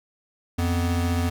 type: tone pair together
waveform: square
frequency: 87.24 / 246.9 Hz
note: F2 / B3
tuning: -1 / 0 cents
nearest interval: octave + tritone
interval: 1801 cents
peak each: -23 / -28 dBFS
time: 0.58-1.3 s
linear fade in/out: 10 ms
effects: none